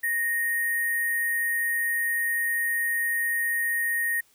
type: tone with sample-and-hold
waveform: sine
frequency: 1864.7 Hz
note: A#6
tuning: in tune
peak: -23 dBFS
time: 0.03-4.21 s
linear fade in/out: 10 ms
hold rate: 11025 Hz
effects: white hiss -62 dBFS RMS until 4.34 s